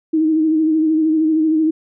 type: tone with vibrato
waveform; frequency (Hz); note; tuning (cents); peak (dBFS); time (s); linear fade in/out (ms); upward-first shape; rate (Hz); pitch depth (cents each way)
sine; 315; D#4; +21; -12; 0.13-1.71; 10; sine; 13; 40
effects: none